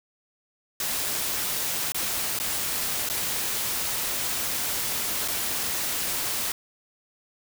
white noise with dropouts, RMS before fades -28 dBFS, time 0.8-6.52 s, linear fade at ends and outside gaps 2 ms, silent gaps 1.921-1.945 / 2.389-2.399 / 3.09-3.098 / 5.279-5.283 s, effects none

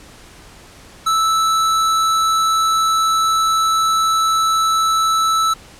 square tone, 1314 Hz, E6, 6 cents flat, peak -14 dBFS, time 1.06-5.54 s, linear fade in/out 10 ms, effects pink hiss -42 dBFS RMS until 5.79 s + low-pass 10000 Hz 12 dB/octave

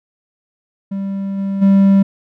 triangle tone with level steps, 196 Hz, G3, in tune, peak -17 / -15 / -5 dBFS, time 0.91-2.03 s, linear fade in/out 10 ms, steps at 1.37 / 1.61 s, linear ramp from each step 20 ms, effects none

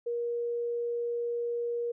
sine tone, 474 Hz, A#4, 29 cents sharp, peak -29 dBFS, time 0.06-1.92 s, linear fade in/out 10 ms, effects none

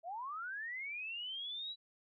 sine linear sweep, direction up, 631 to 3951 Hz, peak -40 dBFS, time 0.03-1.76 s, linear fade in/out 50 ms, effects none

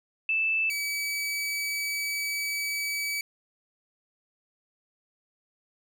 sine / sawtooth tone pair in turn, 2637 / 2287 Hz, E7 / D7, 0 / -47 cents, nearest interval major second, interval 247 cents, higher first, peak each -23 / -25 dBFS, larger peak first, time 0.29-0.7 / 0.7-3.21 s, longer second, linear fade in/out 2 ms, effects none

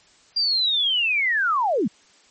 sine linear sweep, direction down, 4803 to 163.1 Hz, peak -18 dBFS, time 0.36-1.88 s, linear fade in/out 10 ms, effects white hiss -55 dBFS RMS until 2.3 s + MP3 32 kbps

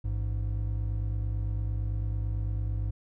triangle tone pair together, 54.89 / 103.83 Hz, A1 / G#2, -3 / 0 cents, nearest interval major seventh, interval 1103 cents, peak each -28 / -29 dBFS, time 0.04-2.91 s, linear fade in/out 10 ms, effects none

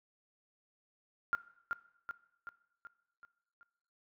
sine tone with echo, 1398 Hz, F6, 1 cent sharp, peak -26 dBFS, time 1.33-1.35 s, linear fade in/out 0 ms, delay 380 ms, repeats 6, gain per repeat -5 dB, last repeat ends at 3.63 s, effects noise-tail reverb RT60 0.8 s tail -19 dB re dry

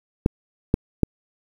clicks, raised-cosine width 3 ms, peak -3 dBFS, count 3, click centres 0.261 / 0.741 / 1.033 s, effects 7-bit

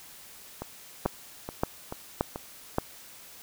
two click trains, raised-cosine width 1 ms, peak -20 / -10 dBFS, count 5 / 4, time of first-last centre 0.62-2.359 / 1.06-2.784 s, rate 2.3 / 1.74 Hz, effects white hiss -49 dBFS RMS until 3.42 s

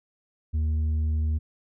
sine tone with tanh clipping, 77.78 Hz, D#2, in tune, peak -23 dBFS, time 0.53-1.39 s, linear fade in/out 20 ms, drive 4 dB, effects none

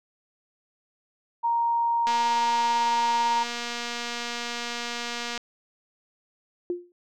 sine tone, 934 Hz, A#5, 3 cents sharp, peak -21 dBFS, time 1.43-3.44 s, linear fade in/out 20 ms
click train, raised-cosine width 0.2 ms, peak -15 dBFS, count 788, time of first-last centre 2.07-5.377 s, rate 238 Hz
sine tone with exponential decay, 352.1 Hz, F4, 14 cents sharp, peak -22 dBFS, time 6.7-6.92 s, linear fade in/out 1 ms, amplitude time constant 46 ms
effects none

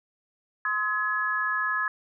sine tone cluster, 1043 / 1276 / 1693 Hz, C6 / D#6 / G#6, -6 / +43 / +33 cents, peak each -32 / -30 / -26 dBFS, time 0.65-1.88 s, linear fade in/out 2 ms, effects none

